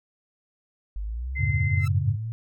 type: linear sweep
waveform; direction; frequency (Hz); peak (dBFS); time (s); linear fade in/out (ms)
sine; up; 47.75 to 115.2; -28; 0.96-2.32; 0
type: tone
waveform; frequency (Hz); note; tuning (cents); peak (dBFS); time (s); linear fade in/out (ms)
sine; 2069; C7; -20; -29; 1.35-1.86; 20
type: chord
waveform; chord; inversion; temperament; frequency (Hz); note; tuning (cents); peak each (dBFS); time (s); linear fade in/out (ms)
sine; F# minor; none; equal with one note detuned; 92.5 / 109.18 / 138.59; F#2 / A2 / C#3; 0 / -13 / 0; -26; 1.37-2.17; 50
type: tone with exponential growth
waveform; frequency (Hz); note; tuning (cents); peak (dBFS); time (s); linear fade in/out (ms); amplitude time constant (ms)
sawtooth; 1318.5; E6; 0; -29; 1.76-1.88; 5; 24
effects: none